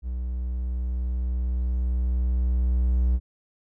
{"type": "tone with level ramp", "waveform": "triangle", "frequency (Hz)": 61.74, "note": "B1", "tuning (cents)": 0, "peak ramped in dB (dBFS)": [-25, -16], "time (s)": [0.02, 3.2], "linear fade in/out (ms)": 50, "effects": []}